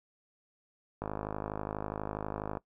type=click train; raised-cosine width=1 ms; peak=-21 dBFS; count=82; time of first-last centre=1.02-2.572 s; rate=52.2 Hz; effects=noise-tail reverb RT60 0.1 s tail -20 dB re dry